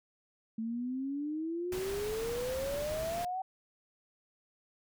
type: exponential sweep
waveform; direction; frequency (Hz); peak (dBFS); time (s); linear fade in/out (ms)
sine; up; 220 to 765; -33; 0.58-3.42; 5
type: noise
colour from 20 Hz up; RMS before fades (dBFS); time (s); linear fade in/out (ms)
pink; -42; 1.72-3.25; 2
effects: none